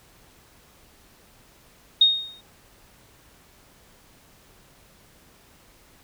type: tone with exponential decay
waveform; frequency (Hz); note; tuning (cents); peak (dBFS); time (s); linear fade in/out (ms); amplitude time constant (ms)
sine; 3715; A#7; -7; -10; 2.01-2.41; 5; 86
effects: pink hiss -55 dBFS RMS until 6.03 s